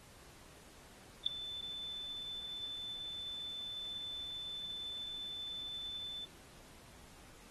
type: tone with ADSR envelope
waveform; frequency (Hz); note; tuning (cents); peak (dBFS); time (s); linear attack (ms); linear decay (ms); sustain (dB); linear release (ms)
sine; 3520; A7; 0; -21; 1.26-6.26; 5; 4; -20; 23
effects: pink hiss -59 dBFS RMS until 7.5 s + AAC 32 kbps